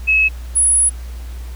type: tone pair in turn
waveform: sine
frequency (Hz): 2578 / 10223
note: E7 / D#9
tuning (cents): -39 / +46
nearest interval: 2 octaves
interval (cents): 2385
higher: second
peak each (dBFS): -10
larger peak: neither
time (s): 0.07-0.29 / 0.55-0.9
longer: second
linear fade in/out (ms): 20
effects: added 60 Hz sine -26 dBFS peak until 1.55 s + pink hiss -43 dBFS RMS until 1.55 s